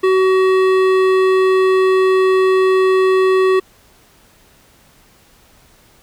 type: tone with hard clipping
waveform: sine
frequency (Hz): 376.8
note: F#4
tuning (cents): +32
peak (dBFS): -12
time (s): 0.03-3.6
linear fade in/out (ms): 10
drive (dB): 14
effects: pink hiss -50 dBFS RMS until 6.02 s